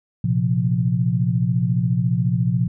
sine chord, Bb suspended second, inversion none, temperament equal, 116.54 / 130.81 / 174.61 Hz, Bb2 / C3 / F3, 0 / 0 / 0 cents, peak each -21 dBFS, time 0.24-2.68 s, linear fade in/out 5 ms, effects none

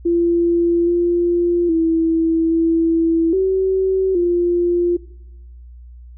sine tone with pitch steps, 341.9 / 346.8 / 327.2 / 329.8 / 379.8 / 348.7 Hz, F4 / F4 / E4 / E4 / F#4 / F4, -37 / -12 / -13 / +1 / +45 / -3 cents, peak -13 dBFS, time 0.05-4.97 s, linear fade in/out 10 ms, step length 820 ms, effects noise-tail reverb RT60 0.9 s tail -20 dB re dry + added 60 Hz sine -36 dBFS peak until 6.17 s

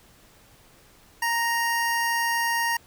square tone pair together, 932.4 / 1864.7 Hz, A#5 / A#6, 0 / 0 cents, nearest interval octave, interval 1200 cents, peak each -26 dBFS, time 1.22-2.77 s, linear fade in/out 5 ms, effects pink hiss -55 dBFS RMS until 2.86 s

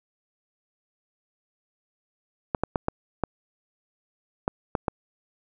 clicks, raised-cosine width 1 ms, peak -9 dBFS, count 8, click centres 2.548 / 2.636 / 2.758 / 2.884 / 3.237 / 4.479 / 4.752 / 4.882 s, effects none

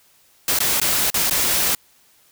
white noise with dropouts, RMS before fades -19 dBFS, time 0.48-1.75 s, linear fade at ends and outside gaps 2 ms, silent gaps 0.589-0.603 / 0.8-0.815 / 1.102-1.142 / 1.298-1.309 s, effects white hiss -56 dBFS RMS until 2.31 s

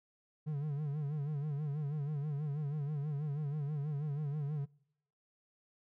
triangle tone with vibrato, 146.83 Hz, D3, in tune, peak -32 dBFS, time 0.46-4.66 s, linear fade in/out 20 ms, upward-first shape sine, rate 6.2 Hz, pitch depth 94 cents each way, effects noise-tail reverb RT60 0.8 s tail -26 dB re dry

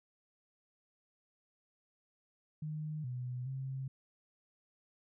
sine tone with pitch steps, 153.5 / 125 / 133.3 Hz, D#3 / B2 / C3, -23 / +21 / +33 cents, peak -37 dBFS, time 2.62-3.88 s, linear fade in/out 5 ms, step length 420 ms, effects none

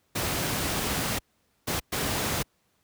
pink noise bursts at uneven times, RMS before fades -28 dBFS, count 3, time 0.15-1.19 / 1.67-1.8 / 1.92-2.43 s, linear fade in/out 10 ms, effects pink hiss -70 dBFS RMS until 2.83 s + high-pass 60 Hz 12 dB/octave

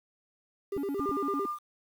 triangle tone with vibrato, 334.3 Hz, E4, 24 cents sharp, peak -28 dBFS, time 0.72-1.46 s, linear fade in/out 5 ms, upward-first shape square, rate 8.9 Hz, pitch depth 300 cents each way
clicks, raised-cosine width 3 ms, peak -29 dBFS, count 3, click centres 0.766 / 0.995 / 1.093 s
sine tone with tremolo, 1200 Hz, D6, 37 cents sharp, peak -30 dBFS, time 0.97-1.59 s, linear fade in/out 50 ms, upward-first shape sine, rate 10 Hz, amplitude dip 35%
effects 9-bit

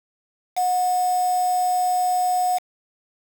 sine tone with quantisation, 728 Hz, F#5, 28 cents flat, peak -18 dBFS, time 0.56-2.59 s, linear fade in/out 20 ms, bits 5, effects none

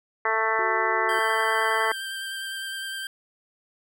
harmonic tone, 221.6 Hz, A3, 13 cents sharp, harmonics 2 / 3 / 4 / 5 / 6 / 7 / 8 / 9, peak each -30 / -32 / -28 / -28 / -30 / -33 / -29 / -29 dBFS, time 0.25-1.92 s, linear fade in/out 2 ms
sine tone, 370.3 Hz, F#4, 1 cent sharp, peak -32 dBFS, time 0.59-1.19 s, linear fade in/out 0 ms
25% pulse tone with vibrato, 1573 Hz, G6, 6 cents sharp, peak -27 dBFS, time 1.09-3.07 s, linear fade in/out 2 ms, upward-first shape square, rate 9.8 Hz, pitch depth 12 cents each way
effects none

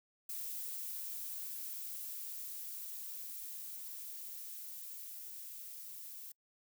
violet noise with level ramp, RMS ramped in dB -42 to -49 dBFS, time 0.29-6.32 s, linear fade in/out 5 ms, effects noise-tail reverb RT60 0.1 s tail -26 dB re dry

